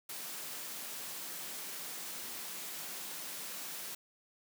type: high-pass noise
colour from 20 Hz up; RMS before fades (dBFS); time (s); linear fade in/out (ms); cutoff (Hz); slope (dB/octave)
white; -43; 0.09-3.95; 5; 140; 96
effects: none